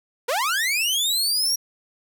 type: linear sweep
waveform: sawtooth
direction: up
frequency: 440 to 5710 Hz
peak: -17 dBFS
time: 0.28-1.56 s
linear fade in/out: 10 ms
effects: none